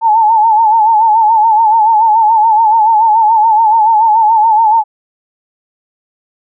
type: tone with vibrato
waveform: sine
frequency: 880 Hz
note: A5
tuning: in tune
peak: -5 dBFS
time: 0.01-4.84 s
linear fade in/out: 50 ms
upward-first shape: sine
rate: 7 Hz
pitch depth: 79 cents each way
effects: none